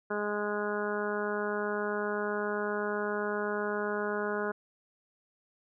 harmonic tone, 207.7 Hz, G#3, in tune, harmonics 1 / 2 / 3 / 4 / 5 / 6 / 7 / 8, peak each -38 / -33 / -38 / -42 / -40 / -42 / -37 / -45 dBFS, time 0.1-4.52 s, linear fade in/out 10 ms, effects none

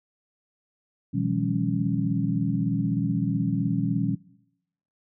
sine tone cluster, 120.8 / 160 / 176.2 / 199.5 / 276.7 Hz, B2 / D#3 / F3 / G3 / C#4, -38 / +49 / +16 / +31 / -3 cents, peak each -29 dBFS, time 1.13-4.16 s, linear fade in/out 20 ms, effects noise-tail reverb RT60 0.8 s tail -20 dB re dry

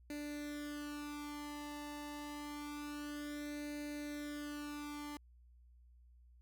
sawtooth tone with flanger, 293.7 Hz, D4, in tune, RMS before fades -45 dBFS, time 0.1-5.17 s, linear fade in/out 2 ms, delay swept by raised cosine 0.46 to 1.08 ms, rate 0.27 Hz, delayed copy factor +0.85, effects added 60 Hz sine -60 dBFS peak until 6.41 s

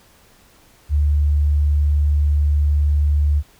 sine tone, 73.42 Hz, D2, in tune, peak -13 dBFS, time 0.89-3.43 s, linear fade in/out 50 ms, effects pink hiss -52 dBFS RMS until 3.59 s

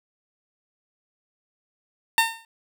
15% pulse tone with exponential decay, 908 Hz, A#5, 46 cents flat, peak -7 dBFS, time 2.18-2.45 s, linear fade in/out 1 ms, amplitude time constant 57 ms, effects none

